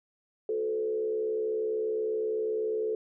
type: tone with frequency modulation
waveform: sine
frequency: 436.2 Hz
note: A4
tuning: 15 cents flat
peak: -27 dBFS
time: 0.49-2.95 s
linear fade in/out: 2 ms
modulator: 68.2 Hz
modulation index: 0.65
effects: none